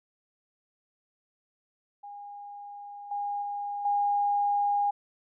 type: tone with level steps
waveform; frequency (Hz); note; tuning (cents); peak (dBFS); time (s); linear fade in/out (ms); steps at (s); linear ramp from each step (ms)
sine; 815; G#5; -33; -40 / -29 / -31 / -23; 2.03-4.91; 10; 3.11 / 3.42 / 3.85; 5
effects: none